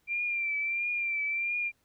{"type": "tone with vibrato", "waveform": "sine", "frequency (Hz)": 2366, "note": "D7", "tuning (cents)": 12, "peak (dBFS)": -28, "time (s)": [0.07, 1.72], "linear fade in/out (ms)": 50, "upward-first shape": "triangle", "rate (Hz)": 1.5, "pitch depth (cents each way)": 53, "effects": ["pink hiss -72 dBFS RMS until 1.84 s"]}